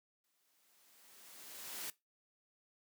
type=noise with exponential growth; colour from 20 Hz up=white; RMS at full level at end=-42 dBFS; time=0.24-1.9 s; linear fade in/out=2 ms; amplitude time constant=360 ms; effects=noise-tail reverb RT60 0.2 s tail -19 dB re dry + high-pass 200 Hz 12 dB/octave